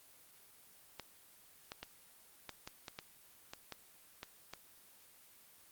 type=clicks; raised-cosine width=0.2 ms; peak=-26 dBFS; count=11; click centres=0.997 / 1.719 / 1.83 / 2.493 / 2.675 / 2.882 / 2.989 / 3.535 / 3.723 / 4.231 / 4.536 s; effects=white hiss -62 dBFS RMS until 5.71 s + Opus 24 kbps